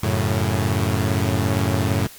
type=chord; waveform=sawtooth; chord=F# minor; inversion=none; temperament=equal; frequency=92.5 / 110 / 138.59 Hz; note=F#2 / A2 / C#3; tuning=0 / 0 / 0 cents; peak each=-18 / -18 / -22 dBFS; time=0.03-2.07 s; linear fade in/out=5 ms; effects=white hiss -42 dBFS RMS until 2.18 s + Opus 48 kbps